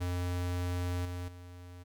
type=tone with level steps; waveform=square; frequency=89 Hz; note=F2; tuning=33 cents sharp; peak=-32 / -37 / -47 dBFS; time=0-1.84 s; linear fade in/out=20 ms; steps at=1.05 / 1.28 s; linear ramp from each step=2 ms; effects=none